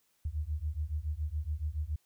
sine beating tone pair, 72.7 / 79.8 Hz, D2 / D#2, -17 / +44 cents, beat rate 7.1 Hz, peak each -35 / -35 dBFS, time 0.25-1.96 s, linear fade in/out 5 ms, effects white hiss -73 dBFS RMS until 2.05 s

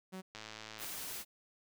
sawtooth tone, 187.5 Hz, F#3, 23 cents sharp, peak -39 dBFS, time 0.12-0.22 s, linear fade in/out 20 ms
click train, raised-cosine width 0.2 ms, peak -29 dBFS, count 55, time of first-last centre 0.35-0.845 s, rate 109 Hz
white noise, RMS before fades -43 dBFS, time 0.78-1.25 s, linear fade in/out 50 ms
effects none

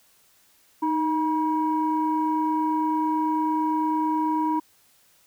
sine tone pair together, 310.5 / 960.5 Hz, D#4 / B5, -3 / -48 cents, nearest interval octave + minor sixth, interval 1955 cents, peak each -23 dBFS, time 0.82-4.6 s, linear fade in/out 10 ms, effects tanh soft clip ceiling -14 dBFS + white hiss -60 dBFS RMS until 5.26 s

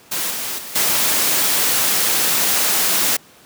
white noise with level steps, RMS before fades -22 / -25 / -32 / -17 dBFS, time 0.11-3.17 s, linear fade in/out 10 ms, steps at 0.3 / 0.58 / 0.75 s, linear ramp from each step 10 ms, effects pink hiss -47 dBFS RMS until 3.45 s + high-pass 150 Hz 12 dB/octave

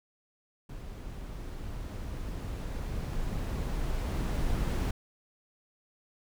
brown noise with level ramp, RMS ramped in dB -42 to -28 dBFS, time 0.69-4.91 s, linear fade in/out 5 ms, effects none

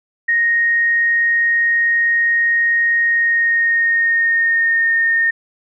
sine tone with pitch glide, 1864.7 to 1834.8 Hz, A#6 to A#6, 0 to -28 cents, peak -12 dBFS, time 0.28-5.31 s, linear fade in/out 10 ms, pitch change -28 cents, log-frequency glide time 3.02-4.92 s, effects none

